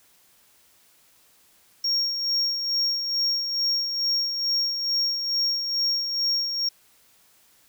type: tone with tremolo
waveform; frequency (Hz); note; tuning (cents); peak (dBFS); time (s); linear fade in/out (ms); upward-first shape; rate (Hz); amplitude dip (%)
triangle; 5560; F8; -9; -19; 1.84-6.69; 5; sine; 2.3; 50
effects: white hiss -59 dBFS RMS until 7.68 s